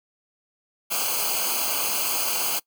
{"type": "noise with comb filter", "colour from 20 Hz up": "white", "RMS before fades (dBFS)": -25, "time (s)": [0.9, 2.6], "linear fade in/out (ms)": 20, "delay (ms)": 0.54, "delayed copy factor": -0.95, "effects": ["noise-tail reverb RT60 0.1 s tail -23 dB re dry"]}